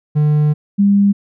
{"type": "tone pair in turn", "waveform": ["triangle", "sine"], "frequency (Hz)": [150, 200.7], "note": ["D3", "G3"], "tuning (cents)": [37, 41], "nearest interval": "perfect fourth", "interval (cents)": 504, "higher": "second", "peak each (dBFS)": -8, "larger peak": "neither", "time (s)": [[0.15, 0.54], [0.78, 1.13]], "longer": "first", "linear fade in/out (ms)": 20, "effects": []}